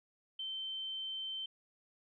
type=tone; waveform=sine; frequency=3100 Hz; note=G7; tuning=20 cents flat; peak=-38 dBFS; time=0.39-1.46 s; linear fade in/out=5 ms; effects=none